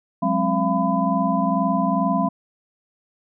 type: tone cluster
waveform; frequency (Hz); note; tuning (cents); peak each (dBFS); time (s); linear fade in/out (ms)
sine; 182 / 204.2 / 264.9 / 682 / 1005; F#3 / G#3 / C4 / F5 / B5; -28 / -29 / +22 / -41 / +30; -24; 0.22-2.29; 10
effects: none